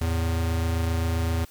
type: tone pair together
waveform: square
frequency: 82.35 / 110 Hz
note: E2 / A2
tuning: -1 / 0 cents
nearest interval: perfect fourth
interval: 501 cents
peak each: -24 / -32 dBFS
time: 0.01-1.45 s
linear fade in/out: 5 ms
effects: white hiss -53 dBFS RMS until 1.5 s